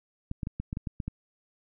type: clicks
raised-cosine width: 5 ms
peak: -20 dBFS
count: 9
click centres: 0.314 / 0.432 / 0.471 / 0.6 / 0.729 / 0.771 / 0.872 / 1.002 / 1.08 s
effects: none